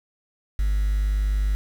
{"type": "tone", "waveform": "triangle", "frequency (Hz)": 50.4, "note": "G1", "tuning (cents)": 49, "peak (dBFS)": -16, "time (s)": [0.59, 1.55], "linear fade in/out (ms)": 0, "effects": ["tanh soft clip ceiling -15 dBFS", "7-bit"]}